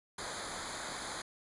pink noise with comb filter, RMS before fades -41 dBFS, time 0.18-1.22 s, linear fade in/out 5 ms, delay 0.36 ms, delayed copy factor -0.8, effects resampled to 24000 Hz

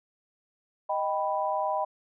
sine chord, Eb augmented, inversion none, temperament equal, 622.3 / 784 / 987.8 Hz, Eb5 / G5 / B5, 0 / 0 / 0 cents, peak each -30 dBFS, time 0.89-1.85 s, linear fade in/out 10 ms, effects none

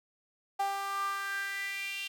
sawtooth tone with high-pass filter sweep, 395.2 Hz, G4, 14 cents sharp, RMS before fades -35 dBFS, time 0.59-2.08 s, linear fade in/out 10 ms, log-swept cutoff 800 to 2900 Hz, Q 6.2, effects none

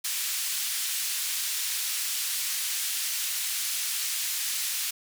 white band-pass noise, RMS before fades -30 dBFS, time 0.04-4.91 s, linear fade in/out 10 ms, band 2200 to 13000 Hz, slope 12 dB/octave, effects none

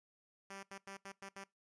5% pulse tone bursts at uneven times, 196 Hz, G3, in tune, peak -36 dBFS, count 6, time 0.5-0.63 / 0.71-0.78 / 0.87-0.97 / 1.05-1.12 / 1.22-1.29 / 1.36-1.44 s, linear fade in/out 5 ms, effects noise-tail reverb RT60 0.2 s tail -22 dB re dry + resampled to 22050 Hz

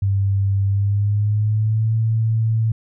sine tone with pitch glide, 98.5 to 111.85 Hz, G2 to A2, +9 to +29 cents, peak -15 dBFS, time 0.02-2.72 s, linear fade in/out 5 ms, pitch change +220 cents, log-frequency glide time 0.65-1.95 s, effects none

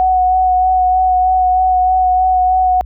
sine tone with vibrato, 740 Hz, F#5, in tune, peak -9 dBFS, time 0-2.81 s, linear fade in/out 0 ms, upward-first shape sine, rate 3.2 Hz, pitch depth 14 cents each way, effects added 60 Hz sine -26 dBFS peak until 2.85 s

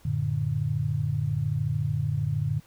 sine chord, Gb augmented, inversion none, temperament equal with one note detuned, 92.5 / 113.55 / 146.83 Hz, Gb2 / Bb2 / D3, 0 / -45 / 0 cents, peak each -32 / -28 / -27 dBFS, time 0.05-2.6 s, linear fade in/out 5 ms, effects pink hiss -58 dBFS RMS until 2.66 s

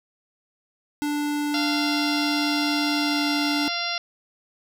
square tone with pitch glide, 293.7 to 291.7 Hz, D4 to D4, 0 to -12 cents, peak -24 dBFS, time 1.02-3.68 s, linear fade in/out 0 ms, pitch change -12 cents, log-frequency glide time 3.03-3.21 s
harmonic tone, 692 Hz, F5, 16 cents flat, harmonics 1 / 2 / 3 / 4 / 5 / 6 / 7 / 8, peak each -33 / -33 / -33 / -33 / -33 / -33 / -33 / -33 dBFS, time 1.54-3.98 s, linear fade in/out 2 ms
effects none

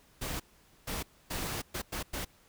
pink noise bursts at uneven times, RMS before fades -36 dBFS, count 6, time 0.21-0.4 / 0.87-1.03 / 1.3-1.62 / 1.74-1.82 / 1.92-2.03 / 2.13-2.25 s, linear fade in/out 10 ms, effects pink hiss -63 dBFS RMS until 2.48 s

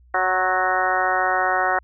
harmonic tone with a mistuned harmonic, 185.4 Hz, F#3, 4 cents sharp, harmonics 2 / 3 / 4 / 5 / 6 / 7 / 8 / 9 / 10, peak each -31 / -28 / -22 / -30 / -26 / -27 / -25 / -34 / -26 dBFS, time 0.14-1.79 s, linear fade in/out 5 ms, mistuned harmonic 6, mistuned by -25 cents, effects added 61 Hz sine -49 dBFS peak until 1.83 s

